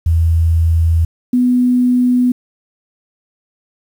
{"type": "tone pair in turn", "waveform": "sine", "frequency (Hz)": [82.41, 248.2], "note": ["E2", "B3"], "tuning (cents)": [0, 9], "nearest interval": "octave + perfect fifth", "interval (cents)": 1909, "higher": "second", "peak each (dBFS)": -9, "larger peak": "neither", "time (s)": [[0.06, 1.05], [1.33, 2.32]], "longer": "neither", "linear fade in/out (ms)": 5, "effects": ["7-bit"]}